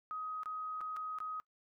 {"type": "tone with dropouts", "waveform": "sine", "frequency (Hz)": 1259, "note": "D#6", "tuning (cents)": 20, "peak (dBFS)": -38, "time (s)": [0.11, 1.4], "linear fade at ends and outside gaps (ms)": 0, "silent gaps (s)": [[0.433, 0.458], [0.807, 0.813], [0.964, 0.968], [1.186, 1.203]], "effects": ["noise-tail reverb RT60 0.1 s tail -22 dB re dry"]}